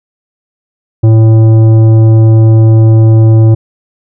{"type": "tone with tanh clipping", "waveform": "sine", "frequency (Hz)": 111.3, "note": "A2", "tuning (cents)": 20, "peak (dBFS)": -3, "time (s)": [1.03, 3.55], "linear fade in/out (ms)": 10, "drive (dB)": 11, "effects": []}